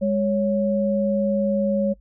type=tone pair together; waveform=sine; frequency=204.9 / 555 Hz; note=G#3 / C#5; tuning=-23 / +2 cents; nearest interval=octave + perfect fourth; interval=1725 cents; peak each=-21 dBFS; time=0.01-1.94 s; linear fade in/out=20 ms; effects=noise-tail reverb RT60 0.1 s tail -23 dB re dry + added 50 Hz sine -49 dBFS peak until 2 s